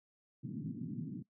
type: band-pass noise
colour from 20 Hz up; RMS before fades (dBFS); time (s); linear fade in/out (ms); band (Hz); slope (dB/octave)
white; -42; 0.43-1.23; 10; 120 to 280; 48
effects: noise-tail reverb RT60 0.1 s tail -19 dB re dry